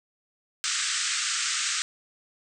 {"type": "band-pass noise", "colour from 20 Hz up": "white", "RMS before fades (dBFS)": -28, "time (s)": [0.64, 1.82], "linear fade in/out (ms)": 0, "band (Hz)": [1200, 8400], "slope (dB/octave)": 96, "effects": []}